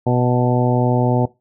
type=harmonic tone with a mistuned harmonic; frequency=123.47 Hz; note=B2; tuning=in tune; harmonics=1 / 2 / 3 / 4 / 5 / 6 / 7; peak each=-17 / -20 / -22 / -23 / -24 / -25 / -25 dBFS; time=0.06-1.26 s; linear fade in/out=10 ms; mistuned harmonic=7; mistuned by=+23 cents; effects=noise-tail reverb RT60 0.2 s tail -18 dB re dry